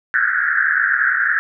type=band-pass noise; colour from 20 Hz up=white; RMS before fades=-17 dBFS; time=0.14-1.39 s; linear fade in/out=0 ms; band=1400 to 1800 Hz; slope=96 dB/octave; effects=none